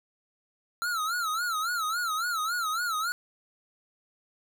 square tone with vibrato, 1346 Hz, E6, 36 cents sharp, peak -28 dBFS, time 0.82-3.12 s, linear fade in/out 0 ms, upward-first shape sine, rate 3.6 Hz, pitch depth 140 cents each way, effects none

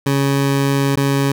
20% pulse tone with dropouts, 138.7 Hz, C#3, 1 cent sharp, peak -9 dBFS, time 0.06-1.32 s, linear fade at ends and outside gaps 5 ms, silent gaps 0.957-0.97 s, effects none

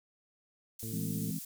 pink high-pass noise, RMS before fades -44 dBFS, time 0.79-1.45 s, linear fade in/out 5 ms, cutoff 8700 Hz, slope 12 dB/octave
harmonic tone, 111.7 Hz, A2, 27 cents sharp, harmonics 1 / 2 / 3 / 4, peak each -40 / -43 / -49 / -50 dBFS, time 0.83-1.31 s, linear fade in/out 0 ms
sine chord, E augmented, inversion none, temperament equal, 164.81 / 207.7 / 261.6 Hz, E3 / G#3 / B#3, 0 / 0 / 0 cents, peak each -36 / -39 / -41 dBFS, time 0.92-1.39 s, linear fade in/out 10 ms
effects none

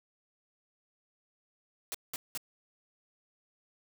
white noise bursts, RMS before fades -37 dBFS, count 3, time 1.92-2.375 s, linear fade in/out 0 ms, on 25 ms, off 190 ms, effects none

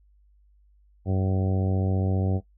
harmonic tone, 94.9 Hz, F#2, 44 cents sharp, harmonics 1 / 2 / 3 / 4 / 5 / 6 / 7 / 8, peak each -23 / -29 / -33 / -35 / -37 / -39 / -40 / -41 dBFS, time 1.05-2.41 s, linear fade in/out 50 ms, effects noise-tail reverb RT60 0.1 s tail -17 dB re dry + added 50 Hz sine -56 dBFS peak until 2.57 s

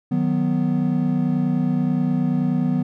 triangle chord, B major, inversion first, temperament equal, 155.56 / 185 / 246.9 Hz, D#3 / F#3 / B3, 0 / 0 / 0 cents, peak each -21 / -21 / -19 dBFS, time 0.11-2.83 s, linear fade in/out 10 ms, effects none

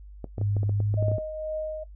clicks, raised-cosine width 2 ms, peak -21 dBFS, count 12, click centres 0.243 / 0.382 / 0.414 / 0.567 / 0.632 / 0.694 / 0.803 / 0.941 / 1.026 / 1.083 / 1.116 / 1.183 s
sine tone with pitch glide, 102.1 to 103.76 Hz, G#2 to G#2, -29 to -1 cents, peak -23 dBFS, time 0.37-1.19 s, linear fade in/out 50 ms, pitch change +28 cents, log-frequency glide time 0.76-0.87 s
sine tone with tremolo, 622.3 Hz, D#5, in tune, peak -27 dBFS, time 0.97-1.84 s, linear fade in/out 10 ms, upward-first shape triangle, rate 2.1 Hz, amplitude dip 50%
effects noise-tail reverb RT60 0.1 s tail -18 dB re dry + added 50 Hz sine -42 dBFS peak until 1.95 s

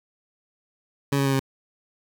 20% pulse tone with pitch steps, 140 / 138.15 / 136.33 / 134.53 Hz, C#3 / C#3 / C#3 / C3, +18 / -6 / -28 / +49 cents, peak -15 dBFS, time 1.12-1.396 s, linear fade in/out 5 ms, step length 69 ms, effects 8-bit

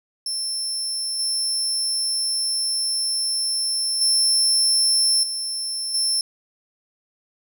30% pulse tone with level steps, 5350 Hz, E8, 25 cents sharp, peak -20 / -17 / -12 / -21 / -15 dBFS, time 0.26-6.21 s, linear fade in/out 2 ms, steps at 1.19 / 4.01 / 5.23 / 5.94 s, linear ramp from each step 5 ms, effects none

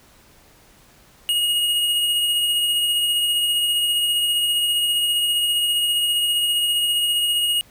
square tone with tremolo, 2876 Hz, F#7, 50 cents flat, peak -17 dBFS, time 1.29-7.61 s, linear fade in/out 0 ms, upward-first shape triangle, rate 15 Hz, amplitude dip 30%, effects pink hiss -52 dBFS RMS until 7.7 s

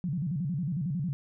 sine tone with vibrato, 158.5 Hz, D#3, 32 cents sharp, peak -28 dBFS, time 0.04-1.13 s, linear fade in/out 0 ms, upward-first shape square, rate 11 Hz, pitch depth 220 cents each way, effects none

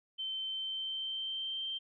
sine tone with pitch glide, 3094 to 3139 Hz, G7 to G7, -23 to +2 cents, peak -35 dBFS, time 0.18-1.79 s, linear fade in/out 20 ms, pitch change +25 cents, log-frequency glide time 0.44-1.64 s, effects none

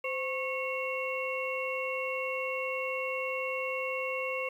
harmonic tone with a mistuned harmonic, 548 Hz, C#5, 20 cents flat, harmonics 1 / 2 / 4 / 5, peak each -34 / -39 / -37 / -37 dBFS, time 0.04-4.49 s, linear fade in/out 5 ms, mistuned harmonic 1, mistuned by -98 cents, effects 10-bit

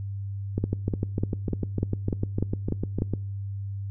two click trains, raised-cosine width 3 ms, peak -12 / -13 dBFS, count 9 / 18, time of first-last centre 0.64-3.021 / 0.58-3.136 s, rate 3.36 / 6.65 Hz, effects noise-tail reverb RT60 0.6 s tail -24 dB re dry + added 99 Hz sine -30 dBFS peak until 3.9 s

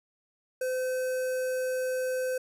square tone with notch filter, 512 Hz, C5, 38 cents flat, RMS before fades -30 dBFS, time 0.61-2.38 s, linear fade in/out 5 ms, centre 3500 Hz, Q 0.78, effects resampled to 32000 Hz

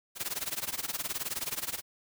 white noise with tremolo, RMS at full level -32 dBFS, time 0.15-1.82 s, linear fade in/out 50 ms, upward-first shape sine, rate 19 Hz, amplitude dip 90%, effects none

